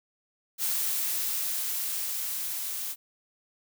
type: noise with level ramp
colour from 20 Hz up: blue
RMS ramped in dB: -28 to -34 dBFS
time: 0.58-2.96 s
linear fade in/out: 50 ms
effects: none